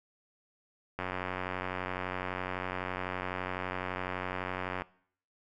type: click train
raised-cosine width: 0.5 ms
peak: -19 dBFS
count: 353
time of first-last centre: 0.99-4.82 s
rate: 91.9 Hz
effects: noise-tail reverb RT60 0.6 s tail -21 dB re dry